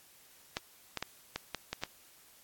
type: clicks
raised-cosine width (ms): 0.2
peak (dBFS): -17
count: 7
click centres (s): 0.569 / 0.973 / 1.026 / 1.36 / 1.547 / 1.73 / 1.836
effects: white hiss -60 dBFS RMS until 2.43 s + AAC 64 kbps